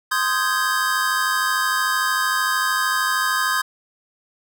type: chord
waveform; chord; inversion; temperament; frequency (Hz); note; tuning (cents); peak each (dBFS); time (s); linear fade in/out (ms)
square; Ab major seventh; first; equal with one note detuned; 1042.3 / 1244.5 / 1568 / 1661.2; C6 / Eb6 / G6 / Ab6; -7 / 0 / 0 / 0; -25; 0.11-3.62; 10
effects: none